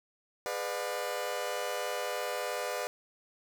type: chord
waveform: sawtooth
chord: G# diminished seventh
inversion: none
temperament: just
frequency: 415.3 / 498.4 / 598 / 717.6 Hz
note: G#4 / B4 / D5 / F5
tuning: 0 / +16 / +31 / +47 cents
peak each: -38 / -33 / -33 / -36 dBFS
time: 0.46-2.87 s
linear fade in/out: 0 ms
effects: none